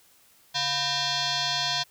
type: tone with frequency modulation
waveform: sine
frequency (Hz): 142.4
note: C#3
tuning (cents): +47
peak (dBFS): -24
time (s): 0.54-1.84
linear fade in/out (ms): 20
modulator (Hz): 848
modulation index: 5.9
effects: white hiss -59 dBFS RMS until 1.9 s